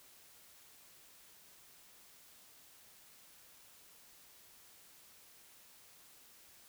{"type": "silence", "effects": ["white hiss -61 dBFS RMS until 6.68 s"]}